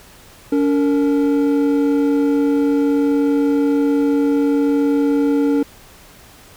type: tone pair together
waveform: triangle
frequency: 284.3 / 460.3 Hz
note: C#4 / A#4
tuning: +44 / -22 cents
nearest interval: minor sixth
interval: 834 cents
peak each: -12 / -18 dBFS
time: 0.52-5.63 s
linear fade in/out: 5 ms
effects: pink hiss -44 dBFS RMS until 6.56 s